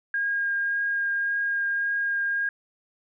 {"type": "tone with vibrato", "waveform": "sine", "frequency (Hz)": 1621, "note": "G#6", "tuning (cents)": -42, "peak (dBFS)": -23, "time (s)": [0.14, 2.49], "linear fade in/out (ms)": 2, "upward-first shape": "triangle", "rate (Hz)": 1.8, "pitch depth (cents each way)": 10, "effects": []}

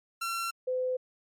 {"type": "tone pair in turn", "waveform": ["sawtooth", "sine"], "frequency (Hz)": [1359, 509], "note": ["F6", "C5"], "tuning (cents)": [-48, -48], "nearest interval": "octave + perfect fourth", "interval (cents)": 1700, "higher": "first", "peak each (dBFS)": -27, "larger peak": "neither", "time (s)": [[0.21, 0.51], [0.67, 0.97]], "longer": "neither", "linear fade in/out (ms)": 10, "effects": ["MP3 64 kbps"]}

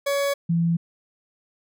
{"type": "tone pair in turn", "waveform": ["40% pulse", "sine"], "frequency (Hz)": [562, 168.25], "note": ["C#5", "E3"], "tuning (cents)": [24, 36], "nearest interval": "octave + major sixth", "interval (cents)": 2088, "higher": "first", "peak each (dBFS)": [-20, -18], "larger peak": "second", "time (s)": [[0.06, 0.34], [0.49, 0.77]], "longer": "neither", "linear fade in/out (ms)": 10, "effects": []}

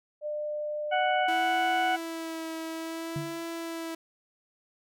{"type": "tone with pitch glide", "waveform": "sine", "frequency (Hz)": [599, 604.9], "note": ["D5", "D#5"], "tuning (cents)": [34, -49], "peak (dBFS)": -30, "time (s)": [0.21, 1.28], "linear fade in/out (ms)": 50, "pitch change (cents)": 17, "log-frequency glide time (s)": [0.89, 1.04]}
{"type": "harmonic tone", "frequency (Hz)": 740, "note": "F#5", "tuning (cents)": 0, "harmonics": [1, 2, 3, 4], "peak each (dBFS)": [-25, -31, -35, -37], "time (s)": [0.91, 1.97], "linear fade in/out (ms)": 20}
{"type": "tone with vibrato", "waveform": "sawtooth", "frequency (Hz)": 328.5, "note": "E4", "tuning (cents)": -6, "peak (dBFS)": -30, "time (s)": [1.28, 3.95], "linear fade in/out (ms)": 5, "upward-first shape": "sine", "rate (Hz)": 0.58, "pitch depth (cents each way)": 25}
{"type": "tone with exponential decay", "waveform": "sine", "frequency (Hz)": 146.83, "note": "D3", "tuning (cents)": 0, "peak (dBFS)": -28, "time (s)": [3.16, 3.45], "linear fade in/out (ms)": 2, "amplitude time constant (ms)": 61}
{"effects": []}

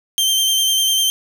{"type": "tone with vibrato", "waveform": "sawtooth", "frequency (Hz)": 3136, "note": "G7", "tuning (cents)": 0, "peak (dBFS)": -11, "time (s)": [0.18, 1.1], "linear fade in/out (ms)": 0, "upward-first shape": "square", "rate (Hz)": 10, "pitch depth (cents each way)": 19, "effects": []}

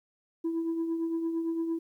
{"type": "tone with tremolo", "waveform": "sine", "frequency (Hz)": 330, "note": "E4", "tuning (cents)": 2, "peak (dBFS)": -24, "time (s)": [0.44, 1.79], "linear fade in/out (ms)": 10, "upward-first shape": "triangle", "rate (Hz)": 8.8, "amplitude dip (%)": 55, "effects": ["tanh soft clip ceiling -25 dBFS", "11-bit"]}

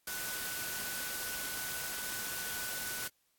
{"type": "tone in noise", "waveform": "sine", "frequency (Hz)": 1492, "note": "F#6", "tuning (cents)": 14, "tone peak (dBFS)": -43, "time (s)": [0.07, 3.08], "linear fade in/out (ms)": 5, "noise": "white", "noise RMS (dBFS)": -39, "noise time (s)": [0.07, 3.08], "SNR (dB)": -7, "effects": ["white hiss -75 dBFS RMS until 3.38 s", "AAC 64 kbps"]}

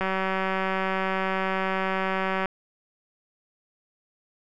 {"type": "click train", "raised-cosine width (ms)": 0.5, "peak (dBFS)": -12, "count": 466, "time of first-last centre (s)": [0.01, 2.457], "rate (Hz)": 190, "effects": []}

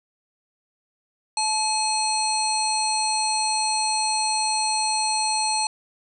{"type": "harmonic tone with a mistuned harmonic", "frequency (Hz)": 850, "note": "G#5", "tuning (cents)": 40, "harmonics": [1, 3, 5, 7, 9, 10], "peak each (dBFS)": [-24, -32, -26, -34, -34, -28], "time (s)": [1.37, 5.67], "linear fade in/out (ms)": 2, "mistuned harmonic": 1, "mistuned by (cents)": 38, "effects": []}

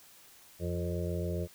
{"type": "harmonic tone with a mistuned harmonic", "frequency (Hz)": 87.31, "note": "F2", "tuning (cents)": 0, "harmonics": [1, 2, 4, 5, 6, 7], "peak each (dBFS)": [-34, -37, -40, -41, -42, -42], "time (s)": [0.59, 1.48], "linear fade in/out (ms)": 50, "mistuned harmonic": 2, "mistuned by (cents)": -21, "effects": ["white hiss -57 dBFS RMS until 1.54 s"]}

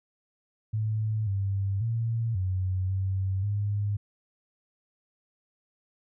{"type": "tone with pitch steps", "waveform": "sine", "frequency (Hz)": [108.5, 98.3, 114.5, 93.2, 95.6, 102.5], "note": ["A2", "G2", "A#2", "F#2", "G2", "G#2"], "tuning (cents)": [-24, 5, -31, 13, -43, -22], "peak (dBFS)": -25, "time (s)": [0.73, 3.97], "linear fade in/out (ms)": 10, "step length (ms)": 540, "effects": []}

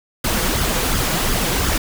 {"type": "noise with flanger", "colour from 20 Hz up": "pink", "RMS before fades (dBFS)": -19, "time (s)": [0.24, 1.78], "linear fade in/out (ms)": 5, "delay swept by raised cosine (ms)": [0.59, 6.19], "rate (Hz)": 2.8, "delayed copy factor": 0.65, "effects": []}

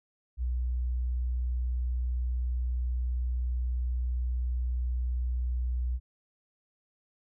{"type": "tone", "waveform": "sine", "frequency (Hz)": 61.5, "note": "B1", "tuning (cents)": -7, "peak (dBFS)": -27, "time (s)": [0.37, 6], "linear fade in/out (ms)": 50, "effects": []}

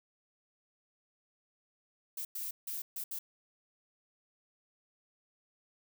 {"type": "noise bursts at uneven times", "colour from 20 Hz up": "violet", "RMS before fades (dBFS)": -39, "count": 5, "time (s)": [[2.17, 2.25], [2.35, 2.51], [2.67, 2.82], [2.96, 3.04], [3.11, 3.19]], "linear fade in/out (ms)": 5, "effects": []}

